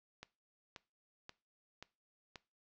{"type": "click train", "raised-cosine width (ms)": 0.2, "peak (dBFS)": -30, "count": 5, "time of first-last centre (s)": [0.23, 2.358], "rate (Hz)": 1.88, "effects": ["noise-tail reverb RT60 0.3 s tail -20 dB re dry", "low-pass 6000 Hz 12 dB/octave"]}